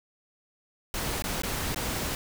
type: noise with dropouts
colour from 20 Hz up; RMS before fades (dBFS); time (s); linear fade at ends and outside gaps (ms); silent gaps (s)
pink; -31; 0.94-2.15; 1; 1.222-1.24 / 1.42-1.434 / 1.746-1.76
effects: none